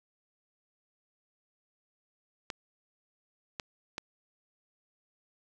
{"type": "clicks", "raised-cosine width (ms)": 0.2, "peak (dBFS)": -18, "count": 3, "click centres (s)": [2.502, 3.598, 3.981], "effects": []}